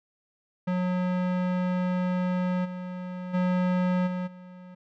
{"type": "tone with level steps", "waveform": "square", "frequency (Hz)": 181.5, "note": "F#3", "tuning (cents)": -33, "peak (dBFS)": [-25, -34, -23, -29, -44], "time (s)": [0.67, 4.75], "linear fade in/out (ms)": 10, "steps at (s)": [2.64, 3.33, 4.06, 4.26], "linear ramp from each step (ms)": 20, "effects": ["low-pass 2000 Hz 12 dB/octave"]}